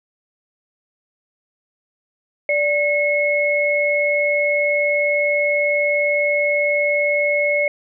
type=tone pair together; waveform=sine; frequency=585.2 / 2179 Hz; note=D5 / C#7; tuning=-6 / -30 cents; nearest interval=octave + major seventh; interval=2276 cents; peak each=-18 dBFS; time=2.49-7.68 s; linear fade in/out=2 ms; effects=none